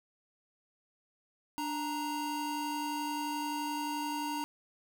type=tone pair together; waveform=square; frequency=294.7 / 935.6 Hz; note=D4 / A#5; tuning=+6 / +6 cents; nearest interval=octave + minor sixth; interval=2000 cents; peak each=-38 / -36 dBFS; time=1.58-4.44 s; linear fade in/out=0 ms; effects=none